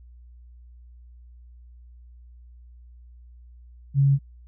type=tone; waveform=sine; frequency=138.59 Hz; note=C#3; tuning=in tune; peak=-15 dBFS; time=3.94-4.19 s; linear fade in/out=50 ms; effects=added 60 Hz sine -45 dBFS peak until 4.47 s